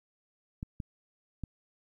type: clicks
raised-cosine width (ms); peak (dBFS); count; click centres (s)
5; -24; 3; 0.629 / 0.802 / 1.437
effects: 11-bit